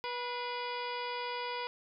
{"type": "harmonic tone with a mistuned harmonic", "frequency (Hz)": 487.4, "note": "B4", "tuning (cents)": -23, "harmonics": [1, 2, 3, 4, 5, 6, 7, 8, 9, 10], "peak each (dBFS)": [-41, -38, -47, -46, -46, -48, -48, -56, -55, -48], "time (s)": [0.04, 1.67], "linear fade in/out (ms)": 0, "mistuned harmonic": 4, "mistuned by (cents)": 76, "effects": []}